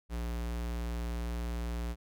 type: tone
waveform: square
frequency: 58.7 Hz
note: A#1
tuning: 13 cents sharp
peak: -34 dBFS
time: 0.09-1.96 s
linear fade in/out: 50 ms
effects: none